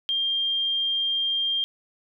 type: tone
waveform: sine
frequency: 3197 Hz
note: G7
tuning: 33 cents sharp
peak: -22 dBFS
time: 0.09-1.64 s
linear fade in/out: 0 ms
effects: none

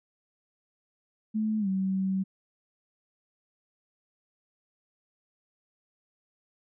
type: tone with pitch glide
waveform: sine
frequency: 216.6 to 190.75 Hz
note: A3 to G3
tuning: -27 to -47 cents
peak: -25 dBFS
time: 1.34-2.24 s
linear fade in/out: 20 ms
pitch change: -220 cents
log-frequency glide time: 1.59-1.68 s
effects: none

